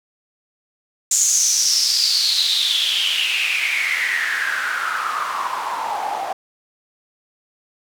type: noise with band-pass filter sweep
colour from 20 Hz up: white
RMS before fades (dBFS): -20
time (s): 1.11-6.33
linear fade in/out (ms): 5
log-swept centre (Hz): 7100 to 730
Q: 7.5
effects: none